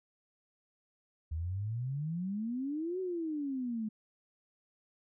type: exponential two-way sweep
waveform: sine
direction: up then down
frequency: 76 to 379.6 to 211.6 Hz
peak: -33 dBFS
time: 1.31-3.89 s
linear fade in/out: 10 ms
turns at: 3 s
effects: none